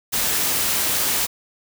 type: noise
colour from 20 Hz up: white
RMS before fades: -21 dBFS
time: 0.12-1.27 s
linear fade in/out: 20 ms
effects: none